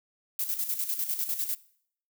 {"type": "noise with tremolo", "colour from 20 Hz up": "violet", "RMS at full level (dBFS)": -29, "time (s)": [0.39, 1.55], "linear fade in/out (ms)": 2, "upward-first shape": "square", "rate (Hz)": 10, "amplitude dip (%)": 60, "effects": ["noise-tail reverb RT60 0.6 s tail -20 dB re dry"]}